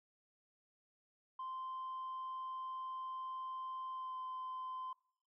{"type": "tone with pitch glide", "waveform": "sine", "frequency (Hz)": [1041, 1032], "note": ["C6", "C6"], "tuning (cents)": [-9, -24], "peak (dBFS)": -40, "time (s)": [1.39, 4.93], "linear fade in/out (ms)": 5, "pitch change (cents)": -15, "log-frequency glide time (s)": [3.92, 4.17], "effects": ["noise-tail reverb RT60 0.6 s tail -23 dB re dry", "tanh soft clip ceiling -39 dBFS"]}